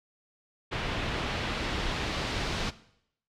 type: noise with low-pass filter sweep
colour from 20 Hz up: pink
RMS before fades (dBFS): -32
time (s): 0.71-2.71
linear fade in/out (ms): 20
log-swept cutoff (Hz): 3000 to 4500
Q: 1.2
effects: noise-tail reverb RT60 0.7 s tail -17 dB re dry